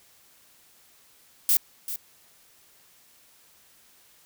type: noise with echo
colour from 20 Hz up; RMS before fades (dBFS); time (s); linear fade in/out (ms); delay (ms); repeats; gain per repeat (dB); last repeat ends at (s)
violet; -20; 1.49-1.57; 2; 390; 1; -12; 1.96
effects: white hiss -58 dBFS RMS until 4.25 s